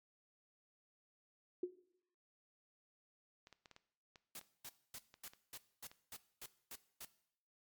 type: tone with exponential decay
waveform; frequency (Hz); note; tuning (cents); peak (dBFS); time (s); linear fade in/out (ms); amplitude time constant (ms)
sine; 360; F#4; -47; -32; 1.63-1.73; 5; 20
type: clicks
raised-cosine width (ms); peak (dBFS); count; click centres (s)
0.2; -40; 11; 3.471 / 3.527 / 3.658 / 3.713 / 3.764 / 4.158 / 4.413 / 4.948 / 5.141 / 5.335 / 5.915
type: noise bursts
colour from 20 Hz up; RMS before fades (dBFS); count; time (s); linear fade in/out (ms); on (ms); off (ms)
white; -50; 10; 4.35-7.05; 2; 45; 250
effects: noise-tail reverb RT60 0.7 s tail -17 dB re dry + MP3 96 kbps